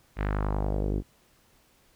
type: tone with low-pass filter sweep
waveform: sawtooth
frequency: 50.6 Hz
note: G#1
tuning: 44 cents flat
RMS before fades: -28 dBFS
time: 0.16-1.03 s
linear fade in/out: 50 ms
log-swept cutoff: 2200 to 320 Hz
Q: 2
effects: pink hiss -63 dBFS RMS until 1.95 s